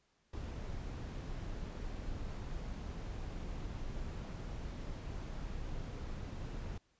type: noise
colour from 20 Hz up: brown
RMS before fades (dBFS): -42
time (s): 0.33-6.78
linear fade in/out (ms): 5
effects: pink hiss -75 dBFS RMS until 6.99 s + resampled to 16000 Hz